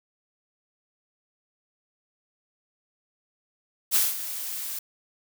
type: noise with ADSR envelope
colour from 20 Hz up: blue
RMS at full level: -20 dBFS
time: 3.91-4.79 s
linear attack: 42 ms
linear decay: 190 ms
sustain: -13 dB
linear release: 4 ms
effects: none